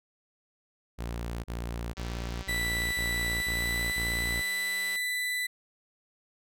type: tone bursts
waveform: sawtooth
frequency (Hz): 58.27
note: A#1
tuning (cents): 0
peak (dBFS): -29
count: 7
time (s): 0.98-4.416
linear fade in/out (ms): 20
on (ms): 460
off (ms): 36
type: click train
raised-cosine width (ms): 0.2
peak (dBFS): -28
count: 578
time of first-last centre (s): 1.97-4.96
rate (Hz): 193
type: tone with pitch glide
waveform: 35% pulse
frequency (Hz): 1975.5 to 1989.2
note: B6 to B6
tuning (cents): 0 to +12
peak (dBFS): -27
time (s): 2.48-5.47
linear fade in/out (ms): 10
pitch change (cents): +12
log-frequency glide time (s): 3.29-3.95
effects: none